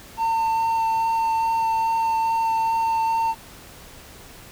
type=tone with vibrato; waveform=triangle; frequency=903 Hz; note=A5; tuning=45 cents sharp; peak=-17 dBFS; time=0.17-3.35 s; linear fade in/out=50 ms; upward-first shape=sine; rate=2.4 Hz; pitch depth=9 cents each way; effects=pink hiss -44 dBFS RMS until 4.51 s